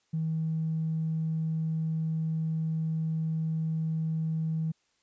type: tone with tanh clipping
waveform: triangle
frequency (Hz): 160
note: D#3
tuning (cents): +49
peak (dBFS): -27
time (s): 0.13-4.72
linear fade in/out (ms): 10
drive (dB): 4
effects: white hiss -72 dBFS RMS until 5.02 s + resampled to 16000 Hz